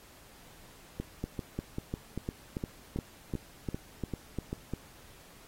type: two click trains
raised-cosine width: 3 ms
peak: -20 / -21 dBFS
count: 11 / 10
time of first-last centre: 1.24-4.737 / 1-4.529 s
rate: 2.86 / 2.55 Hz
effects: pink hiss -56 dBFS RMS until 5.47 s + AAC 48 kbps